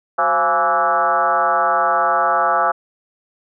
sine tone with frequency modulation, 1000 Hz, B5, 21 cents sharp, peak -13 dBFS, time 0.18-2.72 s, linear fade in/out 10 ms, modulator 157 Hz, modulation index 2.7, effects none

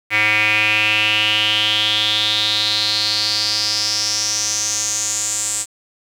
square tone with band-pass filter sweep, 106.8 Hz, G#2, 49 cents sharp, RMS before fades -18 dBFS, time 0.1-5.66 s, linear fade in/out 50 ms, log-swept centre 2200 to 7800 Hz, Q 6.5, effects 7-bit

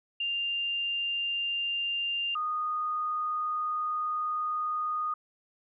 sine tone pair in turn, 2794 / 1234.2 Hz, F7 / D#6, 0 / -14 cents, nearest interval octave + major second, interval 1414 cents, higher first, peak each -28 dBFS, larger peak neither, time 0.2-2.35 / 2.35-5.14 s, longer second, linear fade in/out 5 ms, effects none

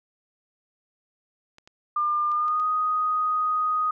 clicks, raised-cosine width 0.2 ms, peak -31 dBFS, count 5, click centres 1.584 / 1.675 / 2.317 / 2.482 / 2.599 s
sine tone with pitch glide, 1200 to 1246.6 Hz, D6 to D#6, +37 to +3 cents, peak -21 dBFS, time 1.96-3.91 s, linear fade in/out 5 ms, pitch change +66 cents, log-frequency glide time 2.31-2.65 s
effects none

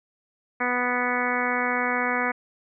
harmonic tone, 246.9 Hz, B3, in tune, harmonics 1 / 2 / 3 / 4 / 5 / 6 / 7 / 8 / 9, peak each -31 / -31 / -31 / -31 / -31 / -31 / -31 / -31 / -31 dBFS, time 0.6-2.32 s, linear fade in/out 10 ms, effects none

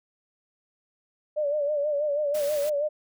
sine tone with vibrato, 587.3 Hz, D5, in tune, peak -23 dBFS, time 1.36-2.89 s, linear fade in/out 20 ms, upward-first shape sine, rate 6.2 Hz, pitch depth 67 cents each way
white noise, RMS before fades -39 dBFS, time 2.34-2.7 s, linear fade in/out 10 ms
effects none

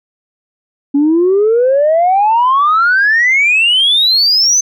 sine exponential sweep, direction up, 277.2 to 6240 Hz, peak -6 dBFS, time 0.94-4.61 s, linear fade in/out 10 ms, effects tanh soft clip ceiling -4 dBFS

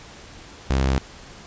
sawtooth tone, 66.5 Hz, C2, 29 cents sharp, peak -14 dBFS, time 0.7-0.98 s, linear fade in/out 0 ms, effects pink hiss -43 dBFS RMS until 1.46 s + resampled to 16000 Hz

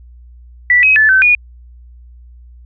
sine tone with pitch steps, 1964 / 2542 / 1740 / 1535 / 2449 Hz, B6 / D#7 / A6 / G6 / D#7, -10 / +36 / -20 / -37 / -28 cents, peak -6 dBFS, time 0.7-1.35 s, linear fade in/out 2 ms, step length 130 ms, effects added 60 Hz sine -36 dBFS peak until 2.65 s

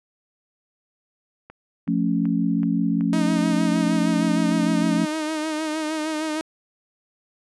click train, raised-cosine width 0.5 ms, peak -26 dBFS, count 9, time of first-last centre 1.5-4.519 s, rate 2.65 Hz
sine chord, F augmented, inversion none, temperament equal, 174.61 / 220 / 277.2 Hz, F3 / A3 / C#4, 0 / 0 / 0 cents, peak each -23 dBFS, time 1.87-5.06 s, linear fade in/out 20 ms
sawtooth tone with vibrato, 311.1 Hz, D#4, in tune, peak -20 dBFS, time 3.13-6.41 s, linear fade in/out 0 ms, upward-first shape sine, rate 6.5 Hz, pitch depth 42 cents each way
effects resampled to 24000 Hz

